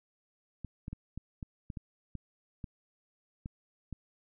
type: clicks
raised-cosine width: 5 ms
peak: -27 dBFS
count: 11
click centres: 0.647 / 0.881 / 0.93 / 1.176 / 1.428 / 1.702 / 1.772 / 2.153 / 2.642 / 3.459 / 3.927 s
effects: none